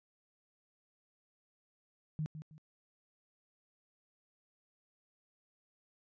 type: tone with echo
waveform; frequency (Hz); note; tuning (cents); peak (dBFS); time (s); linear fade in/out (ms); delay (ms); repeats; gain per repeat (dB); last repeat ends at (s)
sine; 154.6; D#3; -11; -33; 2.19-2.26; 0; 160; 2; -10; 2.58
effects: resampled to 16000 Hz